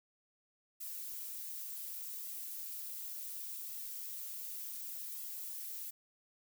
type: noise with flanger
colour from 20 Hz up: violet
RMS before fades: -44 dBFS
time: 0.8-5.91 s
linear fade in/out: 10 ms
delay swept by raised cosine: 1.5 to 7 ms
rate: 0.68 Hz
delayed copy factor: +0.55
effects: none